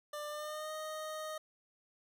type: tone with pitch glide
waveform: 25% pulse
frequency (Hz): 594 to 621.7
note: D5 to D#5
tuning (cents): +20 to -2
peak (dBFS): -36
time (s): 0.13-1.38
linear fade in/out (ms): 5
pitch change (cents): +78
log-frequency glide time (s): 0.28-0.72
effects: none